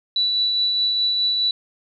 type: tone with tremolo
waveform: sine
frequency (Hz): 3951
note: B7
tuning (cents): 0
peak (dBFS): -16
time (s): 0.16-1.51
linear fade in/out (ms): 2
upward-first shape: triangle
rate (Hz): 4.8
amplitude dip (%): 30
effects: none